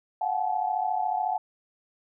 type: tone cluster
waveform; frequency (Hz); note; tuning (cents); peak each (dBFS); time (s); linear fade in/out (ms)
sine; 723 / 757 / 859; F#5 / F#5 / A5; -40 / +39 / -42; -29; 0.21-1.38; 5
effects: none